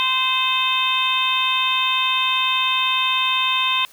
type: harmonic tone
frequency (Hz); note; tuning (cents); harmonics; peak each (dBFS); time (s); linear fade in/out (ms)
518; C5; -17; 2 / 3 / 4 / 5 / 6 / 7; -22 / -34 / -32 / -22 / -25 / -22; 0-3.85; 0
effects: white hiss -49 dBFS RMS until 3.92 s